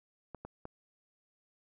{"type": "clicks", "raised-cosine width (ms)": 1, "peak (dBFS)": -29, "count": 3, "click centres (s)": [0.347, 0.45, 0.654], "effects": []}